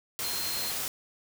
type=tone in noise; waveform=sine; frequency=4188 Hz; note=C8; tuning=1 cent sharp; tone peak=-35 dBFS; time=0.24-0.71 s; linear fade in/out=0 ms; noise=white; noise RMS=-33 dBFS; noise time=0.19-0.88 s; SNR=-5 dB; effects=none